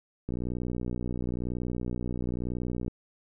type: click train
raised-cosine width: 3 ms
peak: -20 dBFS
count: 159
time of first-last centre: 0.29-2.88 s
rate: 61 Hz
effects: none